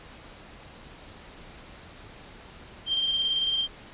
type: tone with tremolo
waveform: sine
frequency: 3164 Hz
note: G7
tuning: 15 cents sharp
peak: -22 dBFS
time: 2.86-3.68 s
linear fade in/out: 50 ms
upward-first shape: square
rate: 18 Hz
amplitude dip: 30%
effects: pink hiss -47 dBFS RMS until 3.93 s + resampled to 8000 Hz